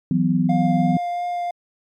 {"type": "chord", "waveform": "sine", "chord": "E suspended second", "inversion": "none", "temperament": "equal with one note detuned", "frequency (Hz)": [164.81, 185, 251.3], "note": ["E3", "F#3", "B3"], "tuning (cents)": [0, 0, 30], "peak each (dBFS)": -20, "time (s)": [0.11, 0.97], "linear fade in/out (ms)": 2}
{"type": "tone with vibrato", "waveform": "triangle", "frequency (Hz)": 704, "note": "F5", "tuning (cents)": 14, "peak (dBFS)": -20, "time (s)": [0.49, 1.51], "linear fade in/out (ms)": 5, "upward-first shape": "triangle", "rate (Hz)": 2.9, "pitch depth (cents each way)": 10}
{"effects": ["MP3 96 kbps"]}